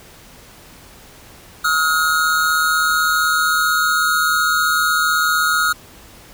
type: tone pair together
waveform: square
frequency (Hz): 1272.2 / 1428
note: D#6 / F6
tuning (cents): +38 / +38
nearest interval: major second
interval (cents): 200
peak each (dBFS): -19 / -17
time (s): 1.64-5.73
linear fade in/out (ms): 10
effects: pink hiss -43 dBFS RMS until 6.33 s